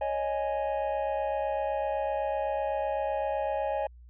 triangle chord, C# suspended second, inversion none, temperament equal, 554.4 / 622.3 / 830.6 Hz, C#5 / D#5 / G#5, 0 / 0 / 0 cents, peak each -30 dBFS, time 0.01-3.87 s, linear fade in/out 5 ms, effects added 60 Hz sine -48 dBFS peak until 4.09 s + resampled to 8000 Hz

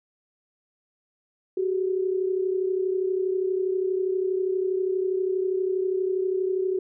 sine tone pair together, 373.4 / 405.8 Hz, F#4 / G#4, +16 / -40 cents, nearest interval minor second, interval 144 cents, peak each -23 / -30 dBFS, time 1.57-6.79 s, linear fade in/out 5 ms, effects none

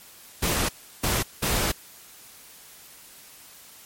pink noise bursts at uneven times, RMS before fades -24 dBFS, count 3, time 0.42-0.69 / 1.03-1.23 / 1.42-1.72 s, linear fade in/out 10 ms, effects white hiss -48 dBFS RMS until 3.85 s + MP3 64 kbps

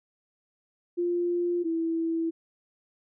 sine tone pair in turn, 349.2 / 328.9 Hz, F4 / E4, 0 / -4 cents, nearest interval minor second, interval 104 cents, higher first, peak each -24 / -25 dBFS, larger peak first, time 0.97-1.64 / 1.64-2.31 s, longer neither, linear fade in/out 20 ms, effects none

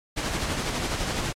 pink noise with tremolo, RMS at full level -26 dBFS, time 0.16-1.33 s, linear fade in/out 20 ms, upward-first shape sine, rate 12 Hz, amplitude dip 35%, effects low-pass 8000 Hz 12 dB/octave + MP3 96 kbps

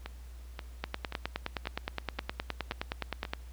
two click trains, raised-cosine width 0.3 ms, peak -16 / -22 dBFS, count 25 / 7, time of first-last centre 0.84-3.335 / 0.06-3.251 s, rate 9.62 / 1.88 Hz, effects added 60 Hz sine -44 dBFS peak until 3.52 s + pink hiss -60 dBFS RMS until 3.52 s

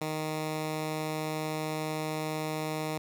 10% pulse tone, 155.56 Hz, D#3, in tune, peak -23 dBFS, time 0.01-2.98 s, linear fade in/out 5 ms, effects none

